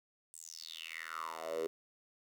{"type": "tone with high-pass filter sweep", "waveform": "10% pulse", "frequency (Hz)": 81.2, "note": "E2", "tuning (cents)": -26, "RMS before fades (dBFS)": -43, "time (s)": [0.34, 1.67], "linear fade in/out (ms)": 0, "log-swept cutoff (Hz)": [8700, 400], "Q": 6.7, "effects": []}